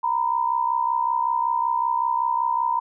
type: tone pair together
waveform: sine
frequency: 932.3 / 997.6 Hz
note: A#5 / B5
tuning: 0 / +17 cents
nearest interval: minor second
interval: 117 cents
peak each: -22 / -23 dBFS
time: 0.03-2.8 s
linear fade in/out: 10 ms
effects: none